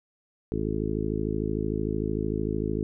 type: harmonic tone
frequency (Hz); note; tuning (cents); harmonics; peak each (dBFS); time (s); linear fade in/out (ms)
53.3; G#1; +46; 1 / 2 / 3 / 4 / 5 / 6 / 7 / 8; -34 / -34 / -34 / -34 / -34 / -34 / -34 / -34; 0.52-2.83; 0
effects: none